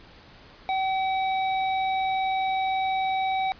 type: tone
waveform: square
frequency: 763 Hz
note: G5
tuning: 47 cents flat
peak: -24 dBFS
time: 0.69-3.52 s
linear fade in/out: 0 ms
effects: pink hiss -50 dBFS RMS until 3.59 s + resampled to 11025 Hz